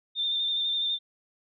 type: tone with vibrato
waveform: sine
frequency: 3598 Hz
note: A7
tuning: 38 cents sharp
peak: -25 dBFS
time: 0.15-0.99 s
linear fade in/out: 50 ms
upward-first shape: square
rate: 12 Hz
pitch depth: 20 cents each way
effects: none